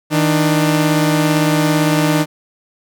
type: tone pair together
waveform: sawtooth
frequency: 158.07 / 298.4 Hz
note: D#3 / D4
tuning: +28 / +28 cents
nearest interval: major seventh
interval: 1100 cents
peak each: -11 dBFS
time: 0.1-2.26 s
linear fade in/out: 50 ms
effects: none